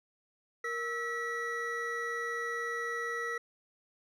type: tone cluster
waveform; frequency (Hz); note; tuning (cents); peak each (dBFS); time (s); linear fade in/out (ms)
triangle; 468.6 / 1308 / 1936; A#4 / E6 / B6; +9 / -14 / -35; -37 / -37 / -34; 0.64-3.38; 5
effects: none